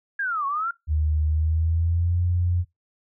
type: linear two-way sweep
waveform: sine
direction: down then up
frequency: 1661.2 to 1085 to 1408 Hz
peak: -23 dBFS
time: 0.19-0.71 s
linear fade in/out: 5 ms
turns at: 0.46 s
type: tone with pitch glide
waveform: sine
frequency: 76.8 to 88.22 Hz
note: D#2 to F2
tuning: -22 to +18 cents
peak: -19 dBFS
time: 0.87-2.65 s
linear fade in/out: 50 ms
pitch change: +240 cents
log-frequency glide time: 1.27-2.21 s
effects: noise-tail reverb RT60 0.2 s tail -23 dB re dry